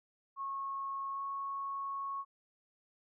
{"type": "tone with pitch glide", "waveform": "sine", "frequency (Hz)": [1094, 1102.2], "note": ["C#6", "C#6"], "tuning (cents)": [-23, -10], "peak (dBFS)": -36, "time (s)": [0.36, 2.25], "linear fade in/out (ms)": 50, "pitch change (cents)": 13, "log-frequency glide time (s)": [1.11, 1.22], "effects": []}